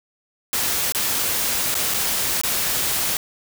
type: noise with dropouts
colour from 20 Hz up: white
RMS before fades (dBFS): -22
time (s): 0.53-3.17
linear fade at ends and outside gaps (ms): 1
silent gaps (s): 0.922-0.948 / 1.743-1.751 / 1.939-1.943 / 2.414-2.435
effects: none